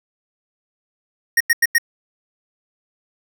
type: tone bursts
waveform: square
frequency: 1864.7 Hz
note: A#6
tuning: in tune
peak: -12 dBFS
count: 4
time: 1.37-1.783 s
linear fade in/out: 5 ms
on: 35 ms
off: 91 ms
effects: none